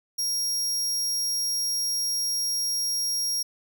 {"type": "tone", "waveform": "sawtooth", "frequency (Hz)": 5600, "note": "F8", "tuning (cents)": 4, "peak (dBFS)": -22, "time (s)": [0.18, 3.43], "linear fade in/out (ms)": 10, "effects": []}